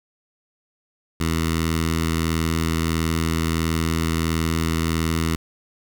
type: tone with notch filter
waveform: 10% pulse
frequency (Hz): 81.5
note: E2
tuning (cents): -19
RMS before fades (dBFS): -22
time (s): 1.2-5.36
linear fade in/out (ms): 5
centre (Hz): 570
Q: 0.79
effects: none